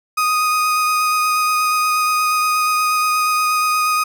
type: tone with vibrato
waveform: 35% pulse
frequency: 1244.5 Hz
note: D#6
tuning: in tune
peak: -13 dBFS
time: 0.17-4.04 s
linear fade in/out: 10 ms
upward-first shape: sine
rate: 8.4 Hz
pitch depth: 10 cents each way
effects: none